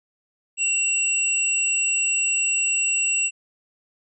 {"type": "tone pair together", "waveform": "sine", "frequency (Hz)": [2743, 7790], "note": ["F7", "B8"], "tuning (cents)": [-32, -25], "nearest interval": "octave + tritone", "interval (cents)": 1807, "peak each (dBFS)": -22, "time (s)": [0.57, 3.31], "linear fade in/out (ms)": 50, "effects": []}